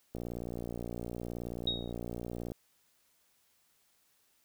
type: click train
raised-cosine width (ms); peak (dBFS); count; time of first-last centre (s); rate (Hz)
2; -26; 141; 0.15-2.519; 59.1
type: tone with exponential decay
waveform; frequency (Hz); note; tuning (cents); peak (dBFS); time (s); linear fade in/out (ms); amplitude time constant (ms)
sine; 3765; A#7; +16; -26; 1.67-1.93; 5; 56
effects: white hiss -71 dBFS RMS until 4.44 s